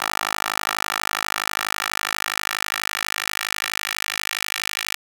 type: tone with high-pass filter sweep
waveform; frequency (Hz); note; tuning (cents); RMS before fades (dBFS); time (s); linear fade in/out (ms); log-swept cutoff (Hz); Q
10% pulse; 52.2; G#1; +10; -26; 0-4.96; 5; 1100 to 2200; 1.5
effects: 7-bit